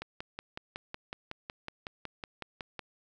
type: click train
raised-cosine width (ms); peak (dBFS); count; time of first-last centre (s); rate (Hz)
0.3; -22; 16; 0.02-2.793; 5.41
effects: none